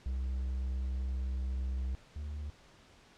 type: tone pair in turn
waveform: triangle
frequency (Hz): 64.6 / 73.81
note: C2 / D2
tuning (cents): -21 / +9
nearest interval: major second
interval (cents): 230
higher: second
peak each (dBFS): -30 / -35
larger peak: first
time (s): 0.06-1.95 / 2.16-2.5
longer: first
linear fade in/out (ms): 0
effects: pink hiss -60 dBFS RMS until 3.17 s + low-pass 6000 Hz 12 dB/octave